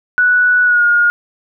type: tone with pitch glide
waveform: sine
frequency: 1476 to 1428.2 Hz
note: F#6 to F6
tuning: -5 to +38 cents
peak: -8 dBFS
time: 0.18-1.1 s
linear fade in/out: 0 ms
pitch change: -57 cents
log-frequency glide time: 0.64-0.84 s
effects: none